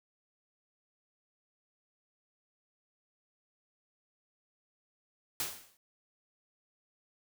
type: noise with exponential decay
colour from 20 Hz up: white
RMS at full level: -32 dBFS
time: 5.4-5.77 s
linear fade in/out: 1 ms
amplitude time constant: 80 ms
effects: none